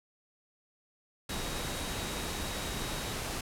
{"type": "tone in noise", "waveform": "sine", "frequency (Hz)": 3801, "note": "A#7", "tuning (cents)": 33, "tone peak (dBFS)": -46, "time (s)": [1.29, 3.13], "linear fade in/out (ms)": 5, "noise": "pink", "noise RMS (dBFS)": -36, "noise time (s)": [1.29, 3.41], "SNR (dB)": -13, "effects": ["low-pass 12000 Hz 12 dB/octave"]}